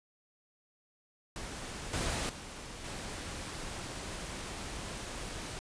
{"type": "noise with level steps", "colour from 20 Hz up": "pink", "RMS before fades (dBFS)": [-42, -34, -45, -41], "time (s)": [1.36, 5.59], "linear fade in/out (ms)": 0, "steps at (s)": [1.93, 2.29, 2.84], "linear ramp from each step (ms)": 5, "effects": ["resampled to 22050 Hz"]}